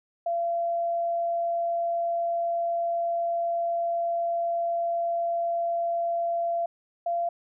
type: tone pair in turn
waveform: sine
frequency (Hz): 682 / 686.3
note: F5 / F5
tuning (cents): -41 / -30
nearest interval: unison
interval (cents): 11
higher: second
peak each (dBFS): -24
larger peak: neither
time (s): 0.26-6.66 / 7.06-7.29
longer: first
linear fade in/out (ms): 5
effects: none